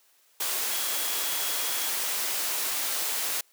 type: tone in noise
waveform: sine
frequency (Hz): 3322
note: G#7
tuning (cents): 0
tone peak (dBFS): -39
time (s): 0.71-1.89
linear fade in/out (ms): 5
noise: white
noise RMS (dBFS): -29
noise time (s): 0.4-3.41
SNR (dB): -13
effects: white hiss -63 dBFS RMS until 3.52 s + high-pass 400 Hz 12 dB/octave